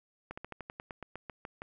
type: slowing click train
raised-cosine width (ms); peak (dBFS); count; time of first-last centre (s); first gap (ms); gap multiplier
0.5; -26; 13; 0.31-1.619; 65; 1.09
effects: none